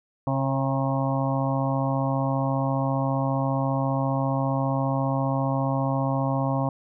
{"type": "harmonic tone with a mistuned harmonic", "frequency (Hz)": 134.8, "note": "C#3", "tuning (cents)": -48, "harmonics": [1, 2, 4, 5, 6, 7, 8], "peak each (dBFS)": [-25, -28, -31, -32, -33, -33, -34], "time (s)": [0.27, 6.69], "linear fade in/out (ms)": 2, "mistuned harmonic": 4, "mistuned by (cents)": 17, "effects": []}